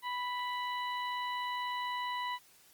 harmonic tone, 987.8 Hz, B5, in tune, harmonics 1 / 2 / 3 / 4, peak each -35 / -41 / -45 / -47 dBFS, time 0.02-2.39 s, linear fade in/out 50 ms, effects white hiss -62 dBFS RMS until 2.73 s + Opus 24 kbps

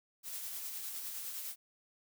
blue noise with tremolo, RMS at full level -41 dBFS, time 0.23-1.56 s, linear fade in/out 50 ms, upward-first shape sine, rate 9.8 Hz, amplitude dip 30%, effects none

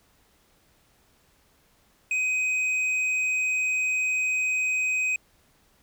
sine tone with hard clipping, 2513 Hz, D#7, 17 cents sharp, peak -24 dBFS, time 2.11-5.16 s, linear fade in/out 2 ms, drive 5 dB, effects pink hiss -63 dBFS RMS until 5.82 s

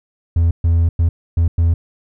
triangle tone bursts at uneven times, 83.9 Hz, E2, 31 cents sharp, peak -8 dBFS, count 5, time 0.36-0.51 / 0.64-0.89 / 0.99-1.09 / 1.37-1.48 / 1.58-1.74 s, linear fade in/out 5 ms, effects tanh soft clip ceiling -4 dBFS

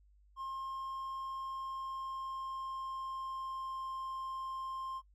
triangle tone with pitch glide, 1066 to 1056.2 Hz, C6 to C6, +32 to +16 cents, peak -37 dBFS, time 0.36-5.02 s, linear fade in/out 50 ms, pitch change -16 cents, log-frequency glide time 1.32-3.89 s, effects noise-tail reverb RT60 0.1 s tail -20 dB re dry + added 50 Hz sine -62 dBFS peak until 5.14 s

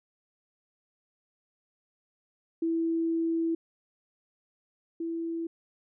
sine tone pair in turn, 329.6 / 331.7 Hz, E4 / E4, 0 / +11 cents, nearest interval unison, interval 11 cents, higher second, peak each -25 / -30 dBFS, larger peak first, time 2.62-3.55 / 5-5.47 s, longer first, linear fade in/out 5 ms, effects none

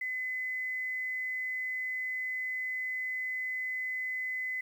sine tone, 2025 Hz, B6, 43 cents sharp, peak -32 dBFS, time 0.01-4.61 s, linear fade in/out 5 ms, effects 10-bit

